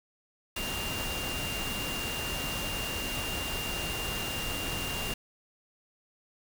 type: tone in noise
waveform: sine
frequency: 2794 Hz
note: F7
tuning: in tune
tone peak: -36 dBFS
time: 0.56-5.14 s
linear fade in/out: 5 ms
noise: pink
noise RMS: -35 dBFS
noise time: 0.56-5.14 s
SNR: -4 dB
effects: none